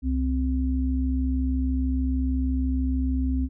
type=tone pair together; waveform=sine; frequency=66.33 / 260 Hz; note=C2 / C4; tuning=+24 / -11 cents; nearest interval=2 octaves; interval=2365 cents; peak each=-23 / -26 dBFS; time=0.02-3.49 s; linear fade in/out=50 ms; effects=none